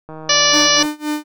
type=click train; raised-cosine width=1 ms; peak=-20 dBFS; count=121; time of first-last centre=0.09-0.854 s; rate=157 Hz
type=harmonic tone; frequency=584 Hz; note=D5; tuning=10 cents flat; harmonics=1 / 2 / 3 / 4 / 5 / 6 / 7 / 8 / 9 / 10; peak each=-21 / -20 / -20 / -23 / -19 / -24 / -20 / -23 / -19 / -18 dBFS; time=0.29-0.83 s; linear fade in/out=5 ms
type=tone with tremolo; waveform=45% pulse; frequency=300.7 Hz; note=D4; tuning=41 cents sharp; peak=-17 dBFS; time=0.52-1.24 s; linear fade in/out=20 ms; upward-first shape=sine; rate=3.8 Hz; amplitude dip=95%
effects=none